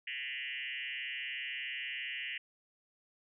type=tone with frequency modulation; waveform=sine; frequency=2400 Hz; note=D7; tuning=37 cents sharp; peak=-37 dBFS; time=0.07-2.38 s; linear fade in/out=5 ms; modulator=133 Hz; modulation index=4.4; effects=none